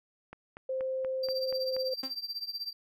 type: click train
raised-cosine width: 0.5 ms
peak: -29 dBFS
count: 7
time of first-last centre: 0.33-1.765 s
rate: 4.18 Hz
type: tone with pitch glide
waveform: sine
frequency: 523.3 to 520 Hz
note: C5 to C5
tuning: 0 to -11 cents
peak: -30 dBFS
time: 0.69-1.94 s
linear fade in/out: 5 ms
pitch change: -11 cents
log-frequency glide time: 1.44-1.76 s
type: tone with tremolo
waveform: triangle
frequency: 4699 Hz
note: D8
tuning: in tune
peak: -30 dBFS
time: 1.23-2.73 s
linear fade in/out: 5 ms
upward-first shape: triangle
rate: 16 Hz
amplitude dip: 95%
type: tone with exponential decay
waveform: sawtooth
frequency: 264.9 Hz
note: C4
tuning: 22 cents sharp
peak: -31 dBFS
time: 2.03-2.16 s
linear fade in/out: 5 ms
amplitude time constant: 27 ms
effects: none